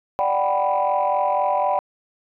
sine chord, G major seventh, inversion second, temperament equal, 587.3 / 740 / 784 / 987.8 Hz, D5 / F#5 / G5 / B5, 0 / 0 / 0 / 0 cents, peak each -22 / -23 / -22 / -22 dBFS, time 0.19-1.79 s, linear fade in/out 0 ms, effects tanh soft clip ceiling -11 dBFS

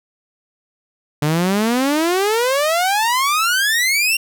sawtooth exponential sweep, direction up, 144.7 to 2794 Hz, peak -11 dBFS, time 1.22-4.17 s, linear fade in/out 5 ms, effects none

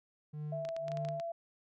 triangle tone with tremolo, 150.4 Hz, D3, 42 cents sharp, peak -35 dBFS, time 0.33-1.21 s, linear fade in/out 10 ms, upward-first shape sine, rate 1.8 Hz, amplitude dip 100%
sine tone with pitch glide, 659.3 to 673.5 Hz, E5 to E5, 0 to +37 cents, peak -36 dBFS, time 0.52-1.32 s, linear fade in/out 5 ms, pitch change +37 cents, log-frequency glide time 0.8-0.94 s
clicks, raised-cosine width 0.2 ms, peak -30 dBFS, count 9, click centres 0.651 / 0.689 / 0.765 / 0.882 / 0.918 / 0.972 / 1.05 / 1.087 / 1.199 s
effects none

